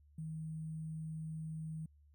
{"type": "tone with sample-and-hold", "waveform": "sine", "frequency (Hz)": 158.4, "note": "D#3", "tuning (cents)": 31, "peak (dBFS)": -40, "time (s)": [0.18, 1.86], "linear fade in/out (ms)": 5, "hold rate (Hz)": 8820, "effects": ["added 73 Hz sine -62 dBFS peak until 2.14 s"]}